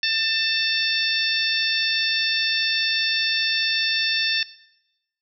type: harmonic tone with a mistuned harmonic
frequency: 895 Hz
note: A5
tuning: 29 cents sharp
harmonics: 2 / 3 / 4 / 5 / 6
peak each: -26 / -26 / -26 / -26 / -26 dBFS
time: 0.03-4.43 s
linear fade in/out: 2 ms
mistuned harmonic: 3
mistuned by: -22 cents
effects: noise-tail reverb RT60 0.9 s tail -19 dB re dry